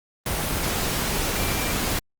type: tone in noise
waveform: sine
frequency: 2357 Hz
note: D7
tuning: 6 cents sharp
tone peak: -34 dBFS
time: 1.36-1.72 s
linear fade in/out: 2 ms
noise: pink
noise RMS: -25 dBFS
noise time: 0.26-1.99 s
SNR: -12 dB
effects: Opus 24 kbps